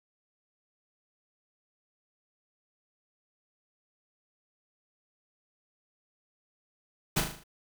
pink noise with echo, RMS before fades -26 dBFS, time 7.16-7.21 s, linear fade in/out 10 ms, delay 38 ms, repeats 6, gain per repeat -5 dB, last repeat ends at 7.438 s, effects none

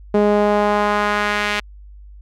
sawtooth tone with band-pass filter sweep, 207.3 Hz, G#3, 3 cents flat, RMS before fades -17 dBFS, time 0.14-1.6 s, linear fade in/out 5 ms, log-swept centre 440 to 2400 Hz, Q 1.3, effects added 50 Hz sine -37 dBFS peak until 2.21 s

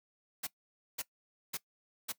white noise bursts, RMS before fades -37 dBFS, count 4, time 0.43-2.124 s, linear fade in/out 10 ms, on 41 ms, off 510 ms, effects noise-tail reverb RT60 0.1 s tail -19 dB re dry + high-pass 100 Hz 12 dB/octave

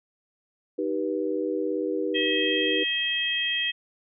sine chord, Eb augmented, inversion none, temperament just, 311.1 / 388.9 / 486.1 Hz, Eb4 / G4 / B4, 0 / -14 / -28 cents, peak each -29 dBFS, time 0.78-2.84 s, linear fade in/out 10 ms
harmonic tone, 643 Hz, E5, 43 cents flat, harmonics 3 / 4 / 5, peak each -30 / -30 / -26 dBFS, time 2.14-3.72 s, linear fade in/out 20 ms
effects none

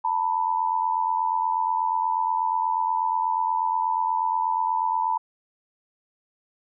sine tone pair together, 893 / 981.3 Hz, A5 / B5, +25 / -11 cents, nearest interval major second, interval 164 cents, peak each -24 dBFS, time 0.04-5.18 s, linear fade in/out 10 ms, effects none

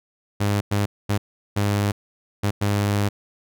sawtooth tone bursts at uneven times, 102 Hz, G#2, 31 cents flat, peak -15 dBFS, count 6, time 0.4-0.61 / 0.71-0.86 / 1.09-1.18 / 1.56-1.92 / 2.43-2.51 / 2.61-3.09 s, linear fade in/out 10 ms, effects none

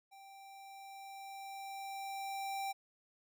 square tone with level ramp, 784 Hz, G5, in tune, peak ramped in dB -55 to -37 dBFS, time 0.11-2.73 s, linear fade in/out 20 ms, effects none

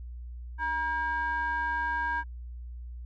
triangle ring-modulated tone, 329.6 Hz, E4, in tune, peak -22 dBFS, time 0.58-2.24 s, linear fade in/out 50 ms, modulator 1280 Hz, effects tanh soft clip ceiling -18 dBFS + added 60 Hz sine -38 dBFS peak until 3.05 s

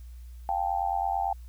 sine tone with amplitude modulation, 785 Hz, G5, 2 cents sharp, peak -21 dBFS, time 0.49-1.33 s, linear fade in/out 0 ms, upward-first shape sine, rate 89 Hz, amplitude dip 100%, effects added 60 Hz sine -41 dBFS peak until 1.48 s + white hiss -64 dBFS RMS until 1.48 s

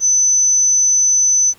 sine tone, 6050 Hz, F#8, 38 cents sharp, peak -10 dBFS, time 0-1.54 s, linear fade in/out 50 ms, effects pink hiss -48 dBFS RMS until 1.58 s

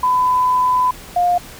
sine tone pair in turn, 1004 / 708.3 Hz, B5 / F5, +28 / +24 cents, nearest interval tritone, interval 604 cents, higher first, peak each -12 dBFS, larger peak neither, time 0.03-0.91 / 1.16-1.38 s, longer first, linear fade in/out 5 ms, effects pink hiss -37 dBFS RMS until 1.59 s

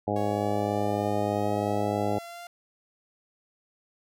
harmonic tone, 103.2 Hz, G#2, 10 cents flat, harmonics 1 / 2 / 3 / 4 / 5 / 6 / 7 / 8, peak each -33 / -33 / -33 / -33 / -33 / -33 / -33 / -33 dBFS, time 0.07-2.19 s, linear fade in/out 10 ms
sawtooth exponential sweep, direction up, 554.4 to 698.5 Hz, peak -36 dBFS, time 0.16-2.47 s, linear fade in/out 2 ms
effects none

